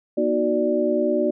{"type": "tone cluster", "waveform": "sine", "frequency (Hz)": [240.4, 310.3, 369.6, 587], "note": ["B3", "D#4", "F#4", "D5"], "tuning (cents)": [-46, -5, -2, -1], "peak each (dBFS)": [-25, -25, -23, -22], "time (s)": [0.17, 1.31], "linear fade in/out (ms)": 10, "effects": []}